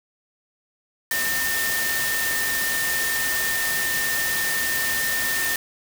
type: tone in noise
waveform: sine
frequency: 1813 Hz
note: A#6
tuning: 49 cents flat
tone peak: -24 dBFS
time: 1.11-5.56 s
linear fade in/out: 2 ms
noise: white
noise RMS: -26 dBFS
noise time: 1.11-5.56 s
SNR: -1 dB
effects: none